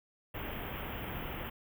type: band-stop noise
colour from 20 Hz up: pink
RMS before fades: -40 dBFS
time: 0.34-1.5 s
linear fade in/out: 10 ms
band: 3300 to 13000 Hz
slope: 96 dB/octave
effects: none